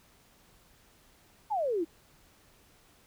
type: exponential sweep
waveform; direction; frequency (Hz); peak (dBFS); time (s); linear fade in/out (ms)
sine; down; 907 to 310.2; -27; 1.5-1.85; 20
effects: pink hiss -62 dBFS RMS until 3.06 s